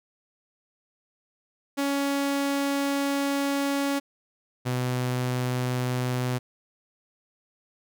sawtooth tone pair in turn, 279.8 / 125.65 Hz, C#4 / B2, +16 / +30 cents, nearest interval octave + major second, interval 1386 cents, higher first, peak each -20 / -21 dBFS, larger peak first, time 1.77-4 / 4.65-6.39 s, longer first, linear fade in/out 20 ms, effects none

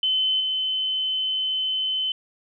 sine tone with level steps, 3051 Hz, G7, 48 cents flat, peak -19 / -22 dBFS, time 0.03-2.12 s, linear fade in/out 2 ms, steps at 0.4 s, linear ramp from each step 5 ms, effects none

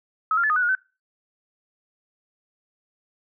sine tone with pitch steps, 1281 / 1390 / 1730 / 1239 / 1487 / 1433 / 1525 Hz, E6 / F6 / A6 / D#6 / F#6 / F6 / G6, -50 / -9 / -30 / -8 / +8 / +44 / -48 cents, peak -18 dBFS, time 0.31-0.751 s, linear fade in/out 2 ms, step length 63 ms, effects noise-tail reverb RT60 0.3 s tail -23 dB re dry

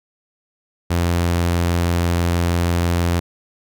sawtooth tone, 86.2 Hz, F2, 22 cents flat, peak -12 dBFS, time 0.9-3.2 s, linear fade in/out 10 ms, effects none

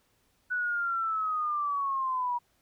sine linear sweep, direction down, 1488 to 957 Hz, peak -27 dBFS, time 0.5-2.39 s, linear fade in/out 20 ms, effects pink hiss -70 dBFS RMS until 2.61 s

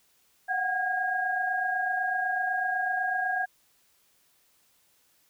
sine tone cluster, 721 / 749 / 1631 Hz, F#5 / F#5 / G#6, -45 / +21 / -32 cents, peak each -34 / -30 / -28 dBFS, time 0.48-3.46 s, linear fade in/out 20 ms, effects white hiss -66 dBFS RMS until 5.29 s

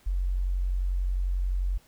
sine tone, 45.65 Hz, F#1, 23 cents flat, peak -24 dBFS, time 0.06-1.78 s, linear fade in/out 10 ms, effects pink hiss -60 dBFS RMS until 1.87 s

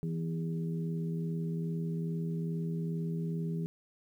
harmonic tone with a mistuned harmonic, 82.41 Hz, E2, in tune, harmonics 2 / 3 / 4 / 5, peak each -32 / -44 / -49 / -43 dBFS, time 0.03-3.66 s, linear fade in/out 0 ms, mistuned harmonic 5, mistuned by -19 cents, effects 11-bit

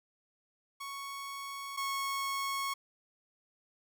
sawtooth tone pair in turn, 1108.7 / 1099.8 Hz, C#6 / C#6, 0 / -14 cents, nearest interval unison, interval 14 cents, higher first, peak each -36 / -29 dBFS, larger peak second, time 0.8-1.77 / 1.77-2.74 s, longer neither, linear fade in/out 10 ms, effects none

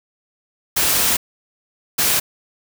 white noise bursts at uneven times, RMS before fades -17 dBFS, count 2, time 0.76-1.17 / 1.98-2.2 s, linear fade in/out 10 ms, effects none

